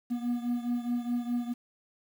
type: beating tone pair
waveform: triangle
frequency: 239.9 / 244.7 Hz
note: A#3 / B3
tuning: +50 / -16 cents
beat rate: 4.8 Hz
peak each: -28 / -32 dBFS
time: 0.1-1.54 s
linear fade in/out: 20 ms
effects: 9-bit